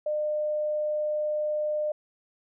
sine tone, 604 Hz, D5, 48 cents sharp, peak -25 dBFS, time 0.06-1.92 s, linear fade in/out 5 ms, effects none

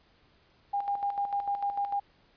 sine tone with tremolo, 806 Hz, G5, 48 cents sharp, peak -26 dBFS, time 0.73-2 s, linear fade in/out 10 ms, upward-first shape square, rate 6.7 Hz, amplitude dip 60%, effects pink hiss -64 dBFS RMS until 2.36 s + resampled to 11025 Hz

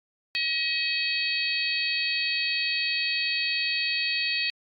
harmonic tone with a mistuned harmonic, 637 Hz, D#5, 41 cents sharp, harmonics 3 / 4 / 5 / 6 / 7, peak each -33 / -28 / -34 / -35 / -29 dBFS, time 0.35-4.5 s, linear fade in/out 0 ms, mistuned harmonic 5, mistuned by +19 cents, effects AAC 48 kbps

